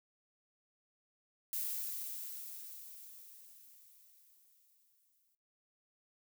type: noise with exponential decay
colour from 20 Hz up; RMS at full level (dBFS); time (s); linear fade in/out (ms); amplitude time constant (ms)
violet; -37; 1.53-5.35; 1; 830
effects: noise-tail reverb RT60 0.2 s tail -17 dB re dry